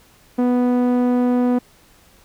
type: tone with low-pass filter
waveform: sawtooth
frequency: 246.9 Hz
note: B3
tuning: in tune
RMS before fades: -17 dBFS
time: 0.38-1.59 s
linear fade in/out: 10 ms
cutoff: 740 Hz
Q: 0.53
effects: pink hiss -52 dBFS RMS until 2.24 s